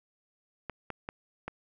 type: clicks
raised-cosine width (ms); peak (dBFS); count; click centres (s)
0.5; -21; 4; 0.697 / 0.903 / 1.089 / 1.48
effects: none